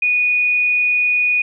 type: tone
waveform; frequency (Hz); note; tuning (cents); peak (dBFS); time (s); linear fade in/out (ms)
sine; 2467; D#7; -15; -13; 0.02-1.42; 5
effects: none